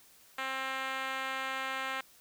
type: tone with band-pass filter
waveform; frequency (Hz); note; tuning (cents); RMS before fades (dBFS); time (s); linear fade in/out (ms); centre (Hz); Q
5% pulse; 265.1; C4; +23; -36; 0.38-2.01; 5; 1400; 0.67
effects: white hiss -60 dBFS RMS until 2.2 s